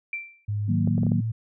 sine tone with exponential decay, 2349 Hz, D7, in tune, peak -25 dBFS, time 0.13-0.45 s, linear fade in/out 2 ms, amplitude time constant 69 ms
sine tone with pitch glide, 103.83 to 112.58 Hz, G#2 to A2, 0 to +40 cents, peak -24 dBFS, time 0.48-1.32 s, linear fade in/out 10 ms, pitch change +140 cents, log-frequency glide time 0.82-0.98 s
sine chord, D# minor, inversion none, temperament equal, 155.56 / 185 / 233.1 Hz, D#3 / F#3 / A#3, 0 / 0 / 0 cents, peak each -26 dBFS, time 0.68-1.21 s, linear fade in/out 10 ms
clicks, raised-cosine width 2 ms, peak -20 dBFS, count 5, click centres 0.875 / 0.98 / 1.033 / 1.067 / 1.119 s
effects none

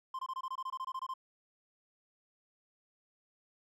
triangle tone bursts, 1046.5 Hz, C6, in tune, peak -34 dBFS, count 14, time 0.14-1.139 s, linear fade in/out 5 ms, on 50 ms, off 23 ms, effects none

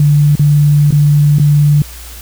sine tone with dropouts, 146.83 Hz, D3, in tune, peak -5 dBFS, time 0-1.82 s, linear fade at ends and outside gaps 2 ms, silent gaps 0.354-0.394 / 0.907-0.924 / 1.385-1.397 s, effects added 60 Hz sine -30 dBFS peak until 2.21 s + white hiss -33 dBFS RMS until 2.21 s

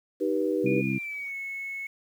sine chord, Eb augmented, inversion none, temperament just, 311.1 / 388.9 / 486.1 Hz, Eb4 / G4 / B4, 0 / -14 / -28 cents, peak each -28 dBFS, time 0.2-0.82 s, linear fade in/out 20 ms
harmonic tone, 66 Hz, C2, 16 cents sharp, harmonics 2 / 3 / 4 / 5, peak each -31 / -29 / -31 / -33 dBFS, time 0.63-0.99 s, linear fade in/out 20 ms
sine tone with pitch glide, 2437 to 2196 Hz, D#7 to C#7, -37 to -17 cents, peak -32 dBFS, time 0.66-1.87 s, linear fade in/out 5 ms, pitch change -180 cents, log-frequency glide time 0.85-1.35 s
effects 9-bit

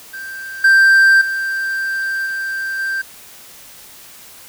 triangle tone with level steps, 1572 Hz, G6, 4 cents sharp, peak -25 / -5 / -16 / -18 / -16 dBFS, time 0.13-3.02 s, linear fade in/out 10 ms, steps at 0.64 / 1.21 / 2.26 / 2.79 s, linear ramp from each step 5 ms, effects white hiss -40 dBFS RMS until 4.48 s

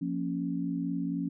sine chord, Bb minor, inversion second, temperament equal, 174.61 / 233.1 / 277.2 Hz, F3 / Bb3 / Db4, 0 / 0 / 0 cents, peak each -33 / -37 / -32 dBFS, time 0.01-1.29 s, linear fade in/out 10 ms, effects none

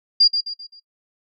sine tone with echo, 4796 Hz, D8, 36 cents sharp, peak -9 dBFS, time 0.2-0.28 s, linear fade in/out 10 ms, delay 130 ms, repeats 4, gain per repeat -8 dB, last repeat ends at 0.8 s, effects noise-tail reverb RT60 0.1 s tail -22 dB re dry

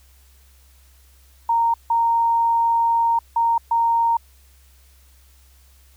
sine tone bursts at uneven times, 926 Hz, A#5, 12 cents flat, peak -15 dBFS, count 4, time 1.49-1.74 / 1.9-3.19 / 3.36-3.58 / 3.71-4.17 s, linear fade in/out 5 ms, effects added 66 Hz sine -50 dBFS peak until 5.96 s + white hiss -57 dBFS RMS until 5.96 s

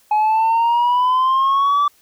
sine exponential sweep, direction up, 842 to 1167 Hz, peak -10 dBFS, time 0.11-1.88 s, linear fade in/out 5 ms, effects tanh soft clip ceiling -12 dBFS + white hiss -55 dBFS RMS until 2.01 s

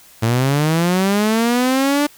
sawtooth linear sweep, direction up, 110.3 to 295.5 Hz, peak -10 dBFS, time 0.22-2.07 s, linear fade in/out 10 ms, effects white hiss -46 dBFS RMS until 2.17 s

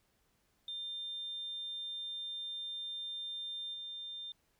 sine tone with level steps, 3600 Hz, A7, 39 cents sharp, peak -38 / -41 dBFS, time 0.68-4.32 s, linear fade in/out 2 ms, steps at 3.73 s, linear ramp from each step 20 ms, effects tanh soft clip ceiling -34 dBFS + pink hiss -75 dBFS RMS until 4.59 s

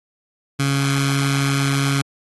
15% pulse tone with notch filter, 138.59 Hz, C#3, in tune, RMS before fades -19 dBFS, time 0.59-2.02 s, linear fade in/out 10 ms, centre 510 Hz, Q 0.55, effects AAC 32 kbps

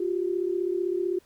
sine tone pair together, 352.7 / 388.4 Hz, F4 / G4, +17 / -16 cents, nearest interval major second, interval 167 cents, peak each -26 / -29 dBFS, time 0-1.19 s, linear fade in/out 5 ms, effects pink hiss -62 dBFS RMS until 1.25 s

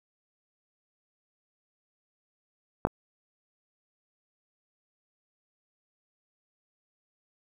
clicks, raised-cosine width 1 ms, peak -7 / -22 dBFS, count 2, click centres 2.851 / 2.87 s, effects 8-bit

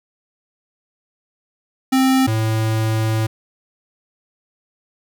square tone pair in turn, 262.9 / 110.54 Hz, C4 / A2, +8 / +8 cents, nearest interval octave + minor third, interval 1500 cents, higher first, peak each -13 / -17 dBFS, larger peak first, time 1.92-2.27 / 2.27-3.27 s, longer second, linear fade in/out 10 ms, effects none

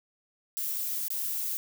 violet noise with dropouts, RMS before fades -32 dBFS, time 0.57-1.57 s, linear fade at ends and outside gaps 0 ms, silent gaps 1.082-1.104 s, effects none

